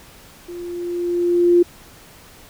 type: tone with level ramp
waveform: sine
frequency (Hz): 349.2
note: F4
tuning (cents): 0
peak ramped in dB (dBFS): -30 to -8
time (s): 0.48-1.63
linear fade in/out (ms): 10
effects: pink hiss -45 dBFS RMS until 2.49 s